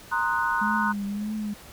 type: chord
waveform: sine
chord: C half-diminished seventh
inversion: third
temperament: equal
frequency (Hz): 932.3 / 1046.5 / 1244.5 / 1480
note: Bb5 / C6 / Eb6 / Gb6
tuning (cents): 0 / 0 / 0 / 0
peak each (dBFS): -27 / -29 / -31 / -26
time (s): 0.11-0.93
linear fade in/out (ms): 20
type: tone with vibrato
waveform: sine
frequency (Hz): 207.7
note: G#3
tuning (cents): 0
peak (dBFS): -27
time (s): 0.61-1.54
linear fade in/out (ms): 10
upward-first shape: triangle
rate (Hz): 1.7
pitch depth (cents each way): 74
effects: pink hiss -47 dBFS RMS until 1.72 s